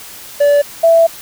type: tone pair in turn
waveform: triangle / sine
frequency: 577 / 663 Hz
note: D5 / E5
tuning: -31 / +10 cents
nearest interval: major second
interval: 241 cents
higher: second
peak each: -5 dBFS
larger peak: neither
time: 0.4-0.62 / 0.83-1.07 s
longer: second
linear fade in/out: 10 ms
effects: white hiss -33 dBFS RMS until 1.21 s